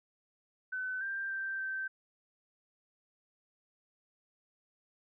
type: tone with pitch steps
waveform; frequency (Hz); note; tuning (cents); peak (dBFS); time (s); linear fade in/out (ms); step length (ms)
sine; 1514 / 1582 / 1567 / 1553; F#6 / G6 / G6 / G6; +39 / +15 / -1 / -17; -34; 0.72-1.88; 10; 290
effects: none